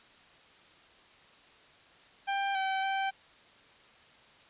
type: tone with pitch steps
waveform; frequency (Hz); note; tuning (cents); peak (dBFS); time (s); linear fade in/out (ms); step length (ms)
sawtooth; 791 / 769 / 777; G5 / G5 / G5; +15 / -33 / -16; -25; 2.27-3.11; 20; 280
effects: white hiss -58 dBFS RMS until 4.49 s + resampled to 8000 Hz